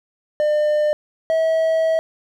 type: tone pair in turn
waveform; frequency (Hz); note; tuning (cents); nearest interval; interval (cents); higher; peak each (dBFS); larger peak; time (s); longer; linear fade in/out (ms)
triangle; 601 / 645.6; D5 / E5; +40 / -36; minor second; 124; second; -13; neither; 0.4-0.93 / 1.3-1.99; second; 0
effects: none